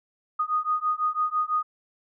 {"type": "beating tone pair", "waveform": "sine", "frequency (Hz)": [1236, 1242], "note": ["D#6", "D#6"], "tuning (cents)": [-12, -3], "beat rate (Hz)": 6, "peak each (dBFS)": -26, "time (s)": [0.39, 1.63], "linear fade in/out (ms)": 10, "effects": []}